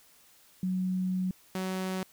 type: tone pair in turn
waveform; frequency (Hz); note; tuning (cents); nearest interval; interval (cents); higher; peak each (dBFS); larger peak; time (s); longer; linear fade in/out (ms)
sine / sawtooth; 185 / 187.26; F#3 / F#3; 0 / +21; unison; 21; second; -27; neither; 0.63-1.31 / 1.55-2.03; first; 2
effects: white hiss -60 dBFS RMS until 2.12 s